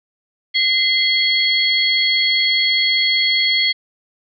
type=tone cluster; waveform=sine; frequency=2063 / 3292 / 4366 Hz; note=C7 / G#7 / C#8; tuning=-25 / -16 / -27 cents; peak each=-18 dBFS; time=0.54-3.73 s; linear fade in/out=20 ms; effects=none